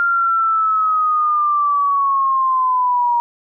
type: linear sweep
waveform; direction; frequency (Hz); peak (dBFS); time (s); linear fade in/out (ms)
sine; down; 1396.9 to 947; -13; 0-3.2; 0
effects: none